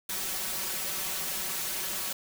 white noise with comb filter, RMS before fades -33 dBFS, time 0.09-2.13 s, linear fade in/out 5 ms, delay 5.3 ms, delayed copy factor +0.95, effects none

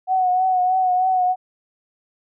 sine tone with vibrato, 740 Hz, F#5, in tune, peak -15 dBFS, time 0.07-1.36 s, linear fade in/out 50 ms, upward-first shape triangle, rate 3.2 Hz, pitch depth 41 cents each way, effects none

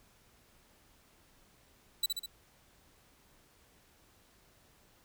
sawtooth tone with echo, 3951 Hz, B7, in tune, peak -24 dBFS, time 2.03-2.06 s, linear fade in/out 5 ms, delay 67 ms, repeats 3, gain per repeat -4 dB, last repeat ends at 2.261 s, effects pink hiss -65 dBFS RMS until 5.04 s

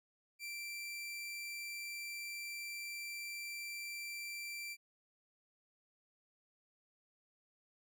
sawtooth tone, 2349 Hz, D7, in tune, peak -39 dBFS, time 0.39-4.77 s, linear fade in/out 50 ms, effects none

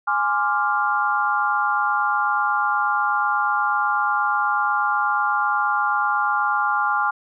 sine chord, D half-diminished seventh, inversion second, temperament equal, 830.6 / 1046.5 / 1174.7 / 1396.9 Hz, Ab5 / C6 / D6 / F6, 0 / 0 / 0 / 0 cents, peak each -23 / -26 / -24 / -22 dBFS, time 0.07-7.11 s, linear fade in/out 10 ms, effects none

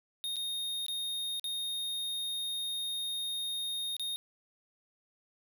square tone with dropouts, 3700 Hz, A#7, 14 cents flat, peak -34 dBFS, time 0.24-4.16 s, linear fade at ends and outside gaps 0 ms, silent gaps 0.359-0.366 / 0.864-0.883 / 1.396-1.442 / 3.966-3.996 s, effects 10-bit

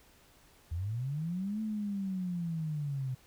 sine linear two-way sweep, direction up then down, 77.3 to 220 to 126.8 Hz, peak -32 dBFS, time 0.71-3.15 s, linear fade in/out 10 ms, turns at 1.61 s, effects pink hiss -62 dBFS RMS until 3.26 s

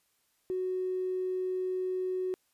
triangle tone with tanh clipping, 370 Hz, F#4, in tune, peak -29 dBFS, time 0.5-2.34 s, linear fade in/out 0 ms, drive 2 dB, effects white hiss -73 dBFS RMS until 2.53 s + resampled to 32000 Hz

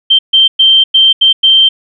sine tone bursts at uneven times, 3136 Hz, G7, in tune, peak -3 dBFS, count 6, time 0.1-0.19 / 0.33-0.48 / 0.59-0.84 / 0.94-1.13 / 1.21-1.33 / 1.43-1.69 s, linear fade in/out 10 ms, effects none

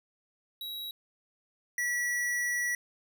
square tone pair in turn, 3865 / 1941.5 Hz, B7 / B6, -38 / -30 cents, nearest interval octave, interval 1192 cents, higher first, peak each -37 / -29 dBFS, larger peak second, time 0.61-0.91 / 1.78-2.75 s, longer second, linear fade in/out 2 ms, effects none

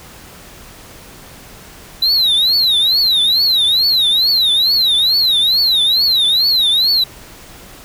triangle tone with vibrato, 3951 Hz, B7, in tune, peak -9 dBFS, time 2.02-7.04 s, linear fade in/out 5 ms, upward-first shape triangle, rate 2.3 Hz, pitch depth 230 cents each way, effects pink hiss -38 dBFS RMS until 7.84 s

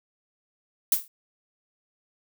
violet noise with exponential decay, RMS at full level -17 dBFS, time 0.92-1.08 s, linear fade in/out 2 ms, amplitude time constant 34 ms, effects none

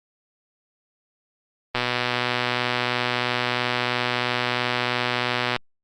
click train, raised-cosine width 0.3 ms, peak -6 dBFS, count 470, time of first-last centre 1.75-5.563 s, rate 123 Hz, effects Opus 32 kbps

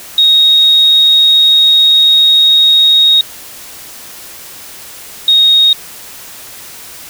sine tone pair in turn, 3753 / 3736 Hz, A#7 / A#7, +11 / +3 cents, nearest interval unison, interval 8 cents, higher first, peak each -4 dBFS, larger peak neither, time 0.18-3.21 / 5.28-5.73 s, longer first, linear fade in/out 2 ms, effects white hiss -31 dBFS RMS until 7.09 s

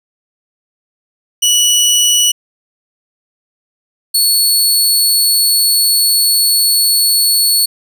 20% pulse tone pair in turn, 2942 / 4408 Hz, F#7 / C#8, -11 / -11 cents, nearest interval perfect fifth, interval 700 cents, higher second, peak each -3 dBFS, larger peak neither, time 1.42-2.32 / 4.14-7.66 s, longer second, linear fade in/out 10 ms, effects none

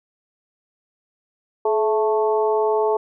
harmonic tone with a mistuned harmonic, 220 Hz, A3, in tune, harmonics 2 / 3 / 4 / 5, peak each -18 / -25 / -23 / -30 dBFS, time 1.65-2.97 s, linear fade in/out 5 ms, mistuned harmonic 2, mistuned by -44 cents, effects none

